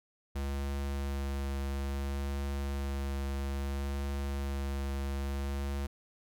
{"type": "tone with vibrato", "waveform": "square", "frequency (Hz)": 69.3, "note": "C#2", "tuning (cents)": 0, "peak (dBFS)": -33, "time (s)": [0.35, 5.87], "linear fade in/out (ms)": 10, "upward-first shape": "triangle", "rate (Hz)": 0.6, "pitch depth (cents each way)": 13, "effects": []}